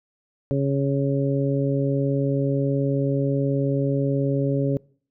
harmonic tone, 138.59 Hz, C#3, in tune, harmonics 1 / 2 / 3 / 4, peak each -22 / -25 / -27 / -28 dBFS, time 0.51-4.77 s, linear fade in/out 0 ms, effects noise-tail reverb RT60 0.5 s tail -24 dB re dry

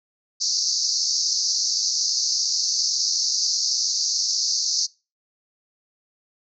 pink band-pass noise, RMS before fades -23 dBFS, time 0.4-4.87 s, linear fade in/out 20 ms, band 4400 to 6400 Hz, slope 96 dB/octave, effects noise-tail reverb RT60 0.3 s tail -24 dB re dry

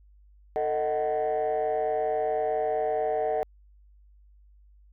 sine chord, D# diminished, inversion second, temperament just, 448 / 622.3 / 746.7 Hz, A4 / D#5 / F#5, +31 / 0 / +16 cents, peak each -27 dBFS, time 0.56-3.43 s, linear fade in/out 0 ms, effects tanh soft clip ceiling -20 dBFS + added 50 Hz sine -53 dBFS peak until 4.92 s

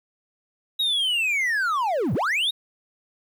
triangle linear two-way sweep, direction down then up, 3842 to 92.5 to 3842 Hz, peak -19 dBFS, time 0.79-2.51 s, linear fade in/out 10 ms, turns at 2.14 s, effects 9-bit

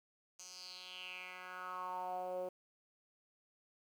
10% pulse tone with band-pass filter sweep, 182.8 Hz, F#3, 21 cents flat, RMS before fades -45 dBFS, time 0.39-2.49 s, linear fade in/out 5 ms, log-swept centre 6400 to 480 Hz, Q 4.8, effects 11-bit

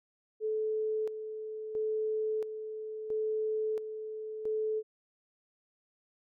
sine tone with tremolo, 434 Hz, A4, 24 cents flat, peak -29 dBFS, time 0.4-4.83 s, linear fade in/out 50 ms, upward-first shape square, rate 0.74 Hz, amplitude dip 60%, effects none

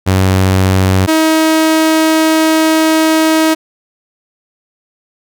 sawtooth tone pair in turn, 94.5 / 317.9 Hz, F#2 / D#4, +37 / +37 cents, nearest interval octave + major sixth, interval 2100 cents, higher second, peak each -4 dBFS, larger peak neither, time 0.06-1.07 / 1.07-3.55 s, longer second, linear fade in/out 20 ms, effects none

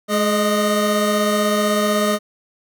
25% pulse tone pair together, 211 / 617 Hz, G#3 / D#5, +28 / -15 cents, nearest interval octave + perfect fifth, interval 1857 cents, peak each -15 dBFS, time 0.08-2.19 s, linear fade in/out 50 ms, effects none

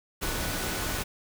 sine tone in noise, 1480 Hz, F#6, in tune, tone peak -41 dBFS, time 0.21-1.04 s, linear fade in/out 20 ms, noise pink, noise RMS -31 dBFS, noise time 0.21-1.04 s, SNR -13 dB, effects none

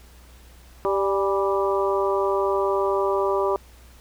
harmonic tone with a mistuned harmonic, 196 Hz, G3, in tune, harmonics 2 / 3 / 4 / 5 / 6, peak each -22 / -26 / -32 / -27 / -29 dBFS, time 0.85-3.56 s, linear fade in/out 0 ms, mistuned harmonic 4, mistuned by +58 cents, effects added 61 Hz sine -47 dBFS peak until 4 s + pink hiss -53 dBFS RMS until 4 s

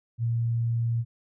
sine tone, 116.5 Hz, A#2, 1 cent flat, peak -23 dBFS, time 0.18-1.05 s, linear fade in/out 50 ms, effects none

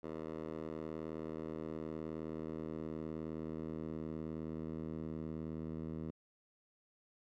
10% pulse tone with band-pass filter sweep, 79.1 Hz, D#2, 29 cents sharp, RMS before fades -43 dBFS, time 0.03-6.11 s, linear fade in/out 10 ms, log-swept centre 490 to 200 Hz, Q 0.88, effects none

